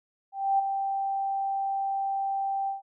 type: tone with ADSR envelope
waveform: sine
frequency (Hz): 784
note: G5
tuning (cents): 0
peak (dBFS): -19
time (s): 0.32-2.82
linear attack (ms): 270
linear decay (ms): 12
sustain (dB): -7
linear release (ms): 140
effects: none